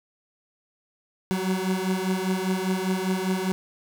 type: beating tone pair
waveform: 30% pulse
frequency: 185 / 190 Hz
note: F#3 / F#3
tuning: 0 / +46 cents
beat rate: 5 Hz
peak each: -24 dBFS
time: 1.31-3.52 s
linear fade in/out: 0 ms
effects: none